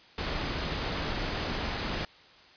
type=noise; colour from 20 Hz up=pink; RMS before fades=-32 dBFS; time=0.18-2.05 s; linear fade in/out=2 ms; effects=white hiss -55 dBFS RMS until 2.56 s + resampled to 11025 Hz